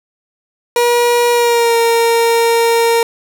30% pulse tone with pitch glide, 479.3 to 463.2 Hz, A#4 to A#4, +48 to -11 cents, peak -7 dBFS, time 0.76-3.03 s, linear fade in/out 2 ms, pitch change -59 cents, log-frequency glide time 1.32-1.77 s, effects none

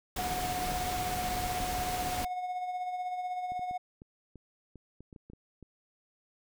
pink noise, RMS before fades -36 dBFS, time 0.16-2.25 s, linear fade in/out 5 ms
triangle tone with tremolo, 728 Hz, F#5, 28 cents flat, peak -29 dBFS, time 0.18-3.78 s, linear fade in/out 10 ms, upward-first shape sine, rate 16 Hz, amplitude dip 45%
clicks, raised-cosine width 3 ms, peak -36 dBFS, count 12, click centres 3.52 / 3.594 / 3.711 / 4.019 / 4.357 / 4.757 / 5.006 / 5.128 / 5.162 / 5.3 / 5.334 / 5.627 s
effects none

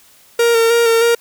45% pulse tone with vibrato, 462.7 Hz, A#4, 13 cents flat, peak -10 dBFS, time 0.39-1.15 s, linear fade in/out 5 ms, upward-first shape square, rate 3.2 Hz, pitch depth 22 cents each way, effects white hiss -48 dBFS RMS until 1.2 s

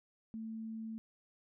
sine tone, 222.5 Hz, A3, 20 cents sharp, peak -40 dBFS, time 0.34-0.98 s, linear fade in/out 0 ms, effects none

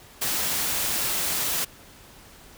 white noise, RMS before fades -26 dBFS, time 0.21-1.65 s, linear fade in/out 10 ms, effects pink hiss -49 dBFS RMS until 2.57 s

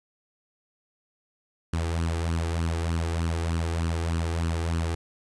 sawtooth tone with flanger, 83 Hz, E2, 12 cents sharp, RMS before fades -27 dBFS, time 1.73-4.95 s, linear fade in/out 5 ms, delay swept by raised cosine 0.67 to 2.57 ms, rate 3.3 Hz, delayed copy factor +0.6, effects resampled to 24000 Hz + 10-bit

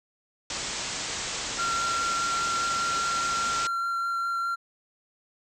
white low-pass noise, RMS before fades -33 dBFS, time 0.5-3.67 s, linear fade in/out 2 ms, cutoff 8000 Hz, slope 96 dB/octave
triangle tone with vibrato, 1372 Hz, F6, 31 cents flat, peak -24 dBFS, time 1.58-4.56 s, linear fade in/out 20 ms, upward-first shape sine, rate 4.9 Hz, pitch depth 8 cents each way
effects none

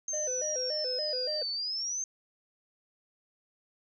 sine exponential two-way sweep, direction down then up, 6370 to 4479 to 6370 Hz, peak -31 dBFS, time 0.08-2.04 s, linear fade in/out 2 ms, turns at 1.52 s
triangle tone with vibrato, 555 Hz, C#5, 2 cents sharp, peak -32 dBFS, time 0.13-1.43 s, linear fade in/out 5 ms, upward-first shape square, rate 3.5 Hz, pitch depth 160 cents each way
effects none

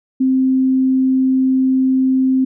sine tone, 261.6 Hz, C4, in tune, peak -11 dBFS, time 0.2-2.45 s, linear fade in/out 10 ms, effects none

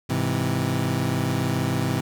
25% pulse chord, Ab augmented, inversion none, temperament equal, 103.83 / 130.81 / 164.81 Hz, Ab2 / C3 / E3, 0 / 0 / 0 cents, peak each -24 / -21 / -24 dBFS, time 0.09-2.01 s, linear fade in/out 10 ms, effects none

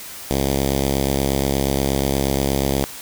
5% pulse tone with notch filter, 68.4 Hz, C#2, 23 cents flat, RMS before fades -20 dBFS, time 0.31-2.84 s, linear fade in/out 0 ms, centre 1400 Hz, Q 0.5, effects white hiss -35 dBFS RMS until 3.01 s

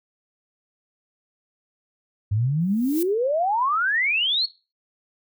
sine exponential sweep, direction up, 98 to 4435 Hz, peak -19 dBFS, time 2.31-4.46 s, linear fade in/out 10 ms
violet noise with exponential growth, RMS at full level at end -28 dBFS, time 2.6-3.03 s, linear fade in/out 5 ms, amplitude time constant 93 ms
effects noise-tail reverb RT60 0.3 s tail -18 dB re dry

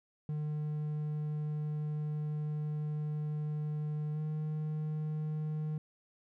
triangle tone with pitch glide, 151 to 153.73 Hz, D3 to D#3, +48 to -21 cents, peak -31 dBFS, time 0.29-5.78 s, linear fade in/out 2 ms, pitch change +31 cents, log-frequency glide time 4.13-4.19 s, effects none

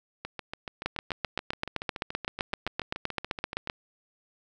two click trains, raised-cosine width 0.3 ms, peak -12 / -19 dBFS, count 23 / 25, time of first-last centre 0.86-3.699 / 0.25-3.674 s, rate 7.75 / 7.01 Hz, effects none

